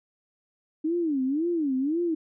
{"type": "tone with vibrato", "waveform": "sine", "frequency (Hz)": 300.4, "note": "D4", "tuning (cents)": 39, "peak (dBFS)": -23, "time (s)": [0.84, 2.15], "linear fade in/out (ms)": 10, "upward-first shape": "sine", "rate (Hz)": 1.9, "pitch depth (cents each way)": 260, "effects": []}